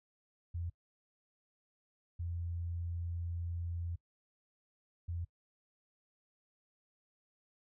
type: tone bursts at uneven times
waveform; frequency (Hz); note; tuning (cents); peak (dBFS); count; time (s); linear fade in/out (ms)
sine; 85.6; F2; -34; -36; 3; 0.54-0.7 / 2.19-3.96 / 5.08-5.25; 10
effects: noise-tail reverb RT60 0.1 s tail -22 dB re dry